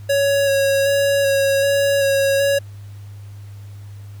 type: tone with vibrato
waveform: square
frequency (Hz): 554.4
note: C#5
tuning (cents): 0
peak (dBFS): -15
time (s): 0.09-2.59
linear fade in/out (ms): 10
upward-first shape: square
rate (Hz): 1.3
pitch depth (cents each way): 13
effects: added 101 Hz sine -33 dBFS peak until 4.2 s + pink hiss -52 dBFS RMS until 4.2 s